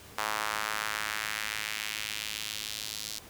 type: tone with high-pass filter sweep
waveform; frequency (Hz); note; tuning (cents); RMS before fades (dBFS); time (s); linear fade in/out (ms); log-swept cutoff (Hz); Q
sawtooth; 107.1; A2; -46; -35; 0.18-3.19; 5; 1000 to 4500; 1.5
effects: pink hiss -50 dBFS RMS until 3.29 s + high-pass 60 Hz 12 dB/octave